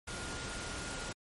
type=tone in noise; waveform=sine; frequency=1419 Hz; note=F6; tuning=27 cents sharp; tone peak=-47 dBFS; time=0.07-1.13 s; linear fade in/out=10 ms; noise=pink; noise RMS=-41 dBFS; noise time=0.07-1.13 s; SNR=-9 dB; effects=MP3 48 kbps